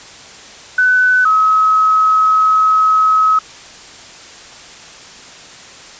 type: tone pair in turn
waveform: sine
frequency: 1502 / 1279.5 Hz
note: F#6 / D#6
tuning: +26 / +48 cents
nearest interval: minor third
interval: 278 cents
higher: first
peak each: -8 dBFS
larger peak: neither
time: 0.78-1.25 / 1.25-3.39 s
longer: second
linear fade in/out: 5 ms
effects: white hiss -36 dBFS RMS until 5.99 s + resampled to 16000 Hz